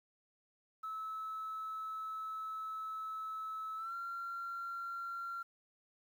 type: tone with pitch glide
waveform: sine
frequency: 1300 to 1374.1 Hz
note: E6 to F6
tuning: -24 to -29 cents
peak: -38 dBFS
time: 0.83-5.43 s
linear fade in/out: 10 ms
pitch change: +95 cents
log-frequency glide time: 3.76-3.94 s
effects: tanh soft clip ceiling -36 dBFS + 11-bit